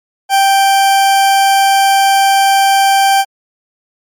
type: tone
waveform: 40% pulse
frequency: 784 Hz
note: G5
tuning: in tune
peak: -6 dBFS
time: 0.29-3.25 s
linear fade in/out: 50 ms
effects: MP3 64 kbps